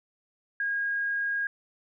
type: tone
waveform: sine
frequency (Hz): 1632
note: G#6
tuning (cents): -31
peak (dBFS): -26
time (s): 0.6-1.47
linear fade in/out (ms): 2
effects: none